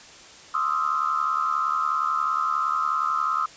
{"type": "tone cluster", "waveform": "sine", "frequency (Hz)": [1052, 1207, 1278, 1355], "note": ["C6", "D6", "D#6", "E6"], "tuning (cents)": [9, 47, 46, 47], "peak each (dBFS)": [-31, -28, -24, -29], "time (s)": [0.54, 3.46], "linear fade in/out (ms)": 5, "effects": ["white hiss -46 dBFS RMS until 3.56 s", "resampled to 16000 Hz"]}